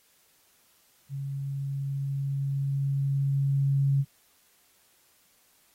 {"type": "tone with level ramp", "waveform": "sine", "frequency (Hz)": 138.4, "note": "C#3", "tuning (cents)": -2, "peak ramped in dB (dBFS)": [-31, -20], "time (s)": [1.09, 4.05], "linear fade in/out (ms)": 50, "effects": ["white hiss -64 dBFS RMS until 5.74 s", "AAC 48 kbps"]}